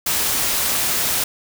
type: noise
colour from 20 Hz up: white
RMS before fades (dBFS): -20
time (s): 0.06-1.24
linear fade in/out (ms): 5
effects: none